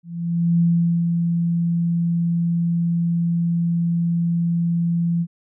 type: tone with ADSR envelope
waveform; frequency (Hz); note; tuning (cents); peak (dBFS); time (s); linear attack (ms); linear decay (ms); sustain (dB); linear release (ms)
sine; 169.8; F3; -48; -13; 0.03-5.27; 570; 440; -4; 57
effects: none